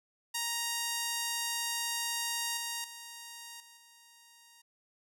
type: tone with level steps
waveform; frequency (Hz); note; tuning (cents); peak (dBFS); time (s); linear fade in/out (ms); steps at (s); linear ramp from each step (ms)
5% pulse; 936; A#5; +7; -20 / -23 / -33 / -42 / -45; 0.34-4.62; 10; 2.57 / 2.84 / 3.6 / 3.77; 2
effects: none